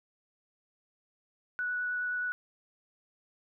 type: tone with vibrato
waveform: sine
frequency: 1475 Hz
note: F#6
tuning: 6 cents flat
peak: -30 dBFS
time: 1.59-2.32 s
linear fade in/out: 0 ms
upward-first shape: triangle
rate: 9.5 Hz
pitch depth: 9 cents each way
effects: none